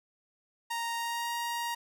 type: tone with pitch glide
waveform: sawtooth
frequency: 931 to 941.3 Hz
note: A#5 to A#5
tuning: -2 to +17 cents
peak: -28 dBFS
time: 0.7-1.75 s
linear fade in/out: 10 ms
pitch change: +19 cents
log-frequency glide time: 0.97-1.3 s
effects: none